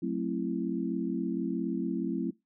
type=chord; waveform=sine; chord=F# half-diminished seventh; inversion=none; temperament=just; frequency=185 / 222 / 266.4 / 333 Hz; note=F#3 / A3 / C4 / E4; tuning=0 / +16 / +31 / +18 cents; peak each=-34 / -35 / -34 / -34 dBFS; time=0.02-2.31 s; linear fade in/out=10 ms; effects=noise-tail reverb RT60 0.2 s tail -22 dB re dry